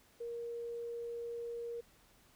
sine tone, 470 Hz, A#4, 14 cents sharp, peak -39 dBFS, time 0.2-1.81 s, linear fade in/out 10 ms, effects pink hiss -66 dBFS RMS until 2.35 s

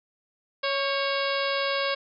harmonic tone with a mistuned harmonic, 554.4 Hz, C#5, in tune, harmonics 1 / 2 / 3 / 4 / 5 / 6 / 7 / 8 / 9, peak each -28 / -31 / -33 / -34 / -35 / -36 / -36 / -37 / -38 dBFS, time 0.63-1.95 s, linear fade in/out 10 ms, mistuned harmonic 3, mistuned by -53 cents, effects none

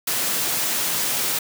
white high-pass noise, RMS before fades -23 dBFS, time 0.07-1.39 s, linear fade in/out 5 ms, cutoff 110 Hz, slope 96 dB/octave, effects none

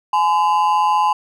triangle ring-modulated tone, 932.3 Hz, A#5, in tune, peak -8 dBFS, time 0.13-1.13 s, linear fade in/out 5 ms, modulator 87.4 Hz, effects none

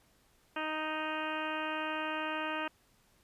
harmonic tone, 311.1 Hz, D#4, in tune, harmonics 1 / 2 / 3 / 4 / 5 / 6 / 7 / 8 / 9 / 10, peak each -41 / -41 / -40 / -41 / -41 / -45 / -53 / -43 / -45 / -51 dBFS, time 0.56-2.68 s, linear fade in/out 5 ms, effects pink hiss -68 dBFS RMS until 3.23 s + resampled to 32000 Hz

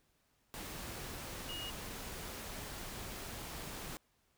sine tone in noise, 2873 Hz, F7, 48 cents sharp, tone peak -42 dBFS, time 1.49-1.7 s, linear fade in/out 0 ms, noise pink, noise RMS -45 dBFS, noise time 0.54-3.97 s, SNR 0 dB, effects pink hiss -75 dBFS RMS until 4.37 s

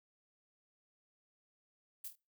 violet noise with echo, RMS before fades -44 dBFS, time 2.04-2.08 s, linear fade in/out 5 ms, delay 25 ms, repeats 3, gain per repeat -7 dB, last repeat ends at 2.155 s, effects noise-tail reverb RT60 0.3 s tail -24 dB re dry

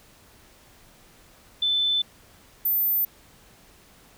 sine tone pair in turn, 3520 / 14080 Hz, A7 / A9, 0 / 0 cents, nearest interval 2 octaves, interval 2400 cents, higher second, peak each -20 dBFS, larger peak neither, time 1.62-2.02 / 2.65-3.05 s, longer neither, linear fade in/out 5 ms, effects pink hiss -54 dBFS RMS until 4.17 s

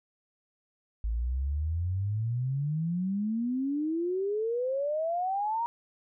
sine exponential sweep, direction up, 53.2 to 953 Hz, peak -27 dBFS, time 1.04-5.66 s, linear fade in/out 0 ms, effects none

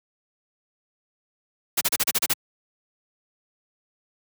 white noise bursts, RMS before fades -21 dBFS, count 8, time 1.77-2.337 s, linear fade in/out 10 ms, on 42 ms, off 33 ms, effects high-pass 100 Hz 12 dB/octave

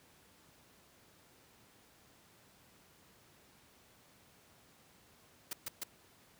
white noise bursts, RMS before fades -39 dBFS, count 3, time 5.51-5.836 s, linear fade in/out 5 ms, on 22 ms, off 130 ms, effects pink hiss -64 dBFS RMS until 6.39 s + high-pass 80 Hz 12 dB/octave

